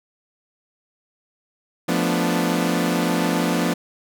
sawtooth chord, B half-diminished seventh, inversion second, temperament equal, 174.61 / 220 / 246.9 / 293.7 Hz, F3 / A3 / B3 / D4, 0 / 0 / 0 / 0 cents, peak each -19 / -23 / -20 / -21 dBFS, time 1.88-3.74 s, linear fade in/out 10 ms, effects none

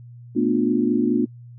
sine chord, B half-diminished seventh, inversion third, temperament just, 222.2 / 246.9 / 296.3 / 355.6 Hz, A3 / B3 / D4 / F4, +17 / 0 / +15 / +31 cents, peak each -23 / -21 / -22 / -24 dBFS, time 0.35-1.26 s, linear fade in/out 20 ms, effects noise-tail reverb RT60 0.1 s tail -26 dB re dry + added 120 Hz sine -39 dBFS peak until 1.58 s

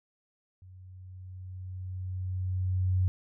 sine tone with level ramp, 92.5 Hz, F#2, in tune, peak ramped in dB -48 to -22 dBFS, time 0.62-3.08 s, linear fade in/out 0 ms, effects none

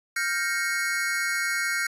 square chord, G half-diminished seventh, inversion third, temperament equal with one note detuned, 1396.9 / 1568 / 1864.7 / 2198 Hz, F6 / G6 / Bb6 / Db7, 0 / 0 / 0 / -15 cents, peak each -31 dBFS, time 0.16-1.87 s, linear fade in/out 5 ms, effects resampled to 32000 Hz

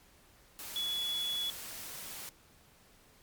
sine tone in noise, 3400 Hz, G#7, 40 cents sharp, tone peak -32 dBFS, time 0.76-1.5 s, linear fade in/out 0 ms, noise white, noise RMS -44 dBFS, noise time 0.59-2.29 s, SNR +9 dB, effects pink hiss -62 dBFS RMS until 3.22 s + MP3 96 kbps

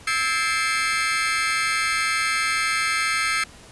35% pulse tone cluster, 1304 / 1603 / 1745 / 2096 / 2310 Hz, E6 / G6 / A6 / C7 / D7, -19 / +38 / -15 / +2 / -29 cents, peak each -24 / -27 / -31 / -23 / -27 dBFS, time 0.07-3.44 s, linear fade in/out 5 ms, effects pink hiss -46 dBFS RMS until 3.71 s + resampled to 24000 Hz

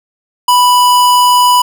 square tone, 987.8 Hz, B5, in tune, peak -6 dBFS, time 0.48-1.62 s, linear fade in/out 5 ms, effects none

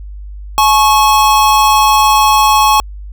square tone pair together, 853.6 / 1100 Hz, G#5 / C#6, +47 / -14 cents, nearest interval major third, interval 439 cents, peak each -10 dBFS, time 0.58-2.8 s, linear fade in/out 0 ms, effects added 50 Hz sine -25 dBFS peak until 3.12 s

